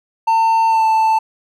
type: tone with pitch glide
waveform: triangle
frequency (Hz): 900 to 884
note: A5 to A5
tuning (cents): +39 to +8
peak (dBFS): -9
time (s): 0.27-1.19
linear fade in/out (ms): 10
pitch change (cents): -31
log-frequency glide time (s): 0.69-0.86
effects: none